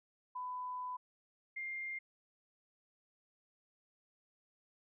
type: tone pair in turn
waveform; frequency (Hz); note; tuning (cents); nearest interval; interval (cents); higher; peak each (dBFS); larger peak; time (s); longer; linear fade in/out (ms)
sine; 1000 / 2111; B5 / C7; +21 / +15; octave + minor second; 1294; second; -39 / -39; neither; 0.35-0.97 / 1.56-1.99; first; 10
effects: none